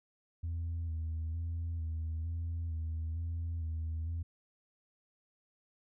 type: tone with vibrato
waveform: sine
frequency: 82 Hz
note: E2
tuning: 9 cents flat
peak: -32 dBFS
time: 0.43-4.23 s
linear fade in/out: 10 ms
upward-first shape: square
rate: 1.1 Hz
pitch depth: 33 cents each way
effects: tanh soft clip ceiling -32 dBFS